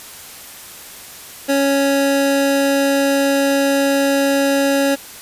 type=tone pair together; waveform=square; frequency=277.2 / 554.4 Hz; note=C#4 / C#5; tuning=0 / 0 cents; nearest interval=octave; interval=1200 cents; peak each=-17 dBFS; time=1.48-4.96 s; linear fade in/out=20 ms; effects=white hiss -36 dBFS RMS until 5.21 s + resampled to 32000 Hz